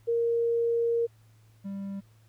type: tone pair in turn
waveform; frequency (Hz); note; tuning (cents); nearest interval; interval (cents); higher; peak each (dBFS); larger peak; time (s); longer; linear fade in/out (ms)
sine / triangle; 466.2 / 197.15; A#4 / G3; 0 / +10; octave + minor third; 1490; first; -23 / -31; first; 0.07-1.07 / 1.64-2.01; first; 20
effects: added 110 Hz sine -56 dBFS peak until 2.28 s + pink hiss -67 dBFS RMS until 2.28 s